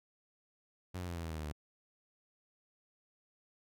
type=tone with pitch steps; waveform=sawtooth; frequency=91.3 / 88.75 / 86.28 / 83.87 / 81.53 / 79.25 / 77.04 / 74.89 Hz; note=F#2 / F2 / F2 / E2 / E2 / D#2 / D#2 / D2; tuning=-23 / +28 / -20 / +30 / -19 / +32 / -17 / +34 cents; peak=-35 dBFS; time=0.94-1.524 s; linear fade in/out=10 ms; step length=73 ms; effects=none